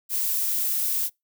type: noise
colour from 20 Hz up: violet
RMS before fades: -25 dBFS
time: 0.09-1.1 s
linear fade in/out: 50 ms
effects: noise-tail reverb RT60 0.2 s tail -26 dB re dry